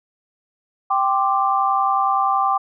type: chord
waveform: sine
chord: G suspended fourth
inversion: none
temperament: just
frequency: 784 / 1045.3 / 1176 Hz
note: G5 / C6 / D6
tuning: 0 / -2 / +2 cents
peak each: -19 / -23 / -19 dBFS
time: 0.9-2.58 s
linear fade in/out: 10 ms
effects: none